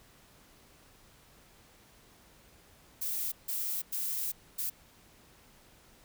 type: noise bursts at uneven times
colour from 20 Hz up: violet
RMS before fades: -34 dBFS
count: 4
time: 3.01-3.32 / 3.48-3.82 / 3.92-4.32 / 4.58-4.7 s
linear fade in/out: 10 ms
effects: pink hiss -60 dBFS RMS until 6.04 s